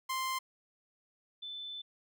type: tone pair in turn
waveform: sawtooth / sine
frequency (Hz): 1046.5 / 3520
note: C6 / A7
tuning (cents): 0 / 0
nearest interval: octave + major sixth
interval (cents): 2100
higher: second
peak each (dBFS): -29 / -40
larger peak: first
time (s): 0.09-0.39 / 1.42-1.82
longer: second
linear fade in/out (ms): 10
effects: none